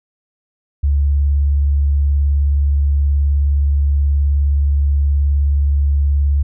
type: tone with vibrato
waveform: sine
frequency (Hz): 71.1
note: C#2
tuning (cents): +45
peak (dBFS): -11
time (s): 0.83-6.43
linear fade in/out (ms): 10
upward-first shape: triangle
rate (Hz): 19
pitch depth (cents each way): 36
effects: none